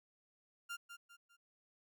30% pulse tone with echo, 1396.9 Hz, F6, in tune, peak -39 dBFS, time 0.69-0.77 s, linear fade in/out 20 ms, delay 200 ms, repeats 3, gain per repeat -8 dB, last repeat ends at 1.37 s, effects none

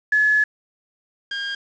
sine / 25% pulse tone pair in turn, 1708 / 1612.9 Hz, G#6 / G6, +48 / +49 cents, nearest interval minor second, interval 99 cents, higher first, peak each -14 / -21 dBFS, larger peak first, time 0.12-0.44 / 1.31-1.55 s, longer first, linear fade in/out 5 ms, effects resampled to 16000 Hz + 7-bit

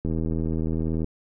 click train, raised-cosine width 3 ms, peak -15 dBFS, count 81, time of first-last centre 0.05-1.044 s, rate 80.5 Hz, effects none

